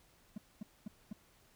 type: tone bursts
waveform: triangle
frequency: 209.6 Hz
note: G#3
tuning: 16 cents sharp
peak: -37 dBFS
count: 4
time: 0.36-1.13 s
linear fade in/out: 5 ms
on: 20 ms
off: 230 ms
effects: pink hiss -67 dBFS RMS until 1.55 s